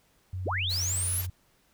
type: tone with pitch glide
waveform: sine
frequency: 92.5 to 91.17 Hz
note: F#2 to F#2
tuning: 0 to -25 cents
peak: -31 dBFS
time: 0.33-1.3 s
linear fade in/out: 5 ms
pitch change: -25 cents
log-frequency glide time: 0.52-0.63 s
type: linear sweep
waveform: sine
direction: up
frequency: 100.5 to 11840 Hz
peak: -28 dBFS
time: 0.45-1.22 s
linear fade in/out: 20 ms
type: noise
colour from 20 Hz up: white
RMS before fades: -40 dBFS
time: 0.69-1.27 s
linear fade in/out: 20 ms
effects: pink hiss -66 dBFS RMS until 1.73 s